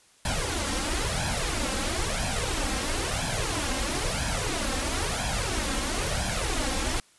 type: noise with flanger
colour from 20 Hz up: pink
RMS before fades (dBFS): -28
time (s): 0.25-7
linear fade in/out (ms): 2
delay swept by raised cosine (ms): 1.2 to 3.8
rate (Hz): 1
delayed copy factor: +0.7
effects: white hiss -59 dBFS RMS until 7.18 s + resampled to 24000 Hz